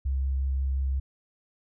sine tone with vibrato, 67 Hz, C2, 42 cents sharp, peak -24 dBFS, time 0.05-1 s, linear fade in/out 10 ms, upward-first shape triangle, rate 5.6 Hz, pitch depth 13 cents each way, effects none

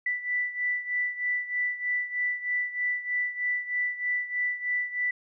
sine beating tone pair, 1975.5 / 1978.7 Hz, B6 / B6, 0 / +3 cents, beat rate 3.2 Hz, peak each -28 / -32 dBFS, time 0.06-5.11 s, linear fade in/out 5 ms, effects none

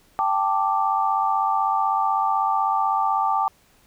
sine chord, G suspended second, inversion none, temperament equal, 784 / 880 / 1174.7 Hz, G5 / A5 / D6, 0 / 0 / 0 cents, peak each -23 dBFS, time 0.19-3.48 s, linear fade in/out 0 ms, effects pink hiss -58 dBFS RMS until 3.86 s

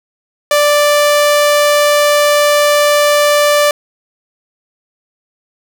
sawtooth tone, 587.3 Hz, D5, in tune, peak -4 dBFS, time 0.51-3.71 s, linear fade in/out 2 ms, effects none

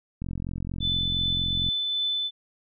click train, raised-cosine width 5 ms, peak -20 dBFS, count 66, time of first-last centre 0.22-1.687 s, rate 44.3 Hz
sine tone with tremolo, 3510 Hz, A7, 5 cents flat, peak -23 dBFS, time 0.8-2.31 s, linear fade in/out 50 ms, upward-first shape triangle, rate 2.6 Hz, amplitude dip 25%
effects none

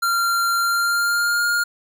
square tone with pitch glide, 1381 to 1415.7 Hz, F6 to F6, -20 to +23 cents, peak -18 dBFS, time 0.02-1.64 s, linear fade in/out 10 ms, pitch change +43 cents, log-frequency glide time 0.59-1.46 s, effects none

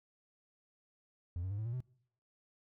triangle tone with pitch steps, 87.1 / 93.89 / 101.21 / 109.11 / 117.62 / 126.79 Hz, F2 / F#2 / G#2 / A2 / A#2 / B2, -4 / +26 / -44 / -14 / +16 / +46 cents, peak -33 dBFS, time 1.36-1.804 s, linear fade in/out 0 ms, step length 74 ms, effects noise-tail reverb RT60 0.7 s tail -26 dB re dry + tanh soft clip ceiling -30 dBFS

